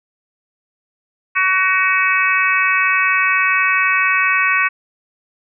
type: harmonic tone with a mistuned harmonic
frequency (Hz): 375.9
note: F#4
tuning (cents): +27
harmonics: 3 / 4 / 5 / 6 / 7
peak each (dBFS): -19 / -19 / -19 / -19 / -19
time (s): 1.35-4.69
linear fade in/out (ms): 20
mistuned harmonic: 7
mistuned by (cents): -29
effects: none